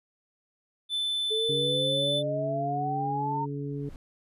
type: tone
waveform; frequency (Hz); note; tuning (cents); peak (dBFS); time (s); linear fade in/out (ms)
triangle; 3520; A7; 0; -25; 0.89-2.23; 50
type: exponential sweep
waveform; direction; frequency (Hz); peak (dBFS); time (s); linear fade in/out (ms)
sine; up; 430 to 925; -28; 1.3-3.46; 20
type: harmonic tone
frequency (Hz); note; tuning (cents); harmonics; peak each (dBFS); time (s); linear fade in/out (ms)
142.2; C#3; +45; 1 / 2 / 3; -33 / -36 / -38; 1.49-3.89; 2
type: noise with exponential growth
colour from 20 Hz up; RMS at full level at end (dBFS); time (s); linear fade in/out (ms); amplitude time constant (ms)
brown; -42; 3.5-3.96; 1; 100
effects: resampled to 32000 Hz